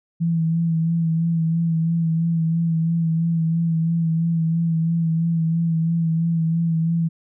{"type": "tone with vibrato", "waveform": "sine", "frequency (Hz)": 164.81, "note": "E3", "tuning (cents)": 0, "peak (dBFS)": -17, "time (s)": [0.2, 7.09], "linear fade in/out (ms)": 20, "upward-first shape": "sine", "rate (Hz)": 3, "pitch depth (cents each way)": 32, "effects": []}